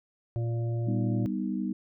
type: harmonic tone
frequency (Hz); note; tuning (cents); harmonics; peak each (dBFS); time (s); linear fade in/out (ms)
116.54; A#2; 0; 1 / 3 / 5 / 6; -27 / -39 / -43 / -49; 0.36-1.26; 0
type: chord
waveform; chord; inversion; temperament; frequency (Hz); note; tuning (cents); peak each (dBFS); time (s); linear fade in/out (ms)
sine; G augmented; none; equal; 196 / 246.9 / 311.1; G3 / B3 / D#4; 0 / 0 / 0; -31 / -33 / -34; 0.87-1.73; 5
effects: none